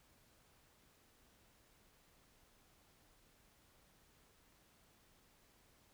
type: silence
effects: pink hiss -70 dBFS RMS until 5.93 s